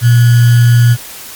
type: tone with sample-and-hold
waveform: sine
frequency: 119 Hz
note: A#2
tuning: 36 cents sharp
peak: -3 dBFS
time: 0.01-0.97 s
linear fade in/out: 50 ms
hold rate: 1575 Hz
effects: white hiss -29 dBFS RMS until 1.35 s + MP3 96 kbps